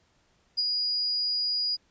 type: tone with ADSR envelope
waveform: sine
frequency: 4892 Hz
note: D#8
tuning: 30 cents flat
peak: -22 dBFS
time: 0.57-1.77 s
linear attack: 19 ms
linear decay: 31 ms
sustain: -3 dB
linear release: 27 ms
effects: pink hiss -67 dBFS RMS until 1.9 s + resampled to 16000 Hz